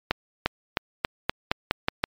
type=accelerating click train; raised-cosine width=0.3 ms; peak=-5 dBFS; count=9; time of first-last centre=0.11-2.039 s; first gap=350 ms; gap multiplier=0.89; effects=MP3 96 kbps